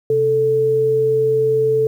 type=tone pair together; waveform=sine; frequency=130.81 / 440 Hz; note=C3 / A4; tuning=0 / 0 cents; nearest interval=octave + major sixth; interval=2100 cents; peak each=-25 / -13 dBFS; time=0.1-1.87 s; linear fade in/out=2 ms; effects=8-bit